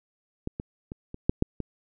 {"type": "clicks", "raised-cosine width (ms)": 3, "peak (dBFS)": [-17, -19, -23, -24, -7, -8, -18], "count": 7, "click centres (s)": [0.474, 0.599, 0.919, 1.144, 1.295, 1.424, 1.603], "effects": []}